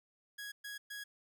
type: tone bursts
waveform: sawtooth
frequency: 1661.2 Hz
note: G#6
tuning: in tune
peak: -39 dBFS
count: 3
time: 0.38-1.04 s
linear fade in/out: 10 ms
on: 140 ms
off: 120 ms
effects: none